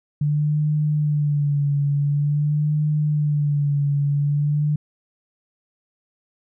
sine tone with vibrato, 146.83 Hz, D3, in tune, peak -17 dBFS, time 0.21-4.76 s, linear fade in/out 5 ms, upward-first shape sine, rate 0.47 Hz, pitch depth 50 cents each way, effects none

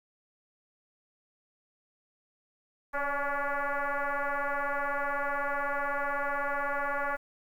sine tone with frequency modulation, 292 Hz, D4, 10 cents flat, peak -28 dBFS, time 2.93-7.17 s, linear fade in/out 20 ms, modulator 284 Hz, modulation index 5.5, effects 10-bit

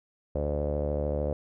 sawtooth tone with low-pass filter, 73.4 Hz, D2, in tune, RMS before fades -29 dBFS, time 0.35-1.33 s, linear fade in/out 0 ms, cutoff 550 Hz, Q 7.7, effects none

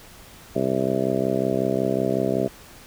harmonic tone, 65.41 Hz, C2, in tune, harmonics 2 / 3 / 4 / 5 / 6 / 7 / 8 / 9 / 10, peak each -31 / -28 / -28 / -30 / -26 / -31 / -31 / -30 / -28 dBFS, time 0.55-2.48 s, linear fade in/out 10 ms, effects pink hiss -46 dBFS RMS until 2.86 s

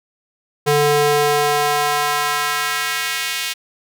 square tone with high-pass filter sweep, 146.83 Hz, D3, in tune, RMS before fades -18 dBFS, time 0.66-3.54 s, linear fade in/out 20 ms, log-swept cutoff 310 to 2700 Hz, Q 1.3, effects none

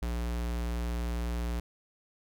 square tone, 59 Hz, A#1, 22 cents sharp, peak -31 dBFS, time 0.02-1.6 s, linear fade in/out 5 ms, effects none

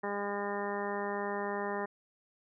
harmonic tone, 202.6 Hz, G#3, 43 cents flat, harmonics 1 / 2 / 3 / 4 / 5 / 6 / 7 / 8 / 9, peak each -41 / -37 / -41 / -40 / -41 / -46 / -48 / -50 / -42 dBFS, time 0.03-1.86 s, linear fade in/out 10 ms, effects none

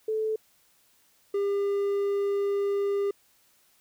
sine / triangle tone pair in turn, 436.4 / 401.2 Hz, A4 / G4, -14 / +40 cents, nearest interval minor second, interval 146 cents, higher first, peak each -25 / -22 dBFS, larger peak second, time 0.08-0.36 / 1.34-3.11 s, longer second, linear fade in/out 5 ms, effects white hiss -64 dBFS RMS until 3.8 s

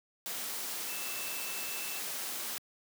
sine tone in noise, 2652 Hz, E7, 10 cents sharp, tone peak -44 dBFS, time 0.89-1.99 s, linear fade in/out 0 ms, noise white, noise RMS -38 dBFS, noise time 0.26-2.58 s, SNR -9 dB, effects high-pass 200 Hz 12 dB/octave

